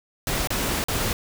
pink noise with dropouts, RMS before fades -25 dBFS, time 0.27-1.13 s, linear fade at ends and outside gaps 1 ms, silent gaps 0.473-0.504 / 0.84-0.884 s, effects none

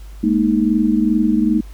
sine chord, Ab suspended second, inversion none, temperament equal with one note detuned, 210.6 / 233.1 / 311.1 Hz, Ab3 / Bb3 / Eb4, +24 / 0 / 0 cents, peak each -17 dBFS, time 0.23-1.61 s, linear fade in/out 10 ms, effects added 50 Hz sine -32 dBFS peak until 1.73 s + pink hiss -49 dBFS RMS until 1.73 s

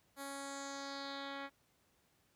10% pulse tone with low-pass filter sweep, 277.2 Hz, C#4, in tune, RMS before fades -45 dBFS, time 0.16-1.5 s, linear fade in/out 50 ms, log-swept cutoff 12000 to 2600 Hz, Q 3, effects pink hiss -74 dBFS RMS until 2.35 s + high-pass 60 Hz 12 dB/octave

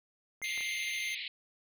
clicks, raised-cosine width 0.5 ms, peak -35 dBFS, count 3, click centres 0.417 / 0.577 / 0.608 s
square tone, 2103 Hz, C7, 8 cents sharp, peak -36 dBFS, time 0.42-1.15 s, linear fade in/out 5 ms
pink band-pass noise, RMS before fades -40 dBFS, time 0.44-1.28 s, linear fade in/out 2 ms, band 2000 to 4300 Hz, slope 96 dB/octave
effects none

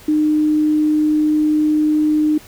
sine tone, 304.9 Hz, D#4, 35 cents flat, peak -12 dBFS, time 0.08-2.38 s, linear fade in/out 5 ms, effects pink hiss -42 dBFS RMS until 2.47 s

